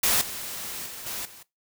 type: noise with level steps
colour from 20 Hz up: white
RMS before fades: -22 / -35 / -39 / -33 / -47 dBFS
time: 0.03-1.43 s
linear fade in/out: 5 ms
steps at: 0.21 / 0.86 / 1.06 / 1.25 s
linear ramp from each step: 5 ms
effects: noise-tail reverb RT60 0.2 s tail -20 dB re dry